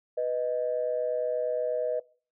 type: tone pair together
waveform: sine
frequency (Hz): 493.9 / 622.3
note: B4 / D#5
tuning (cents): 0 / 0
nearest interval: major third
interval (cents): 400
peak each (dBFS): -28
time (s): 0.17-2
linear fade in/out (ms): 10
effects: noise-tail reverb RT60 0.4 s tail -22 dB re dry + tanh soft clip ceiling -18 dBFS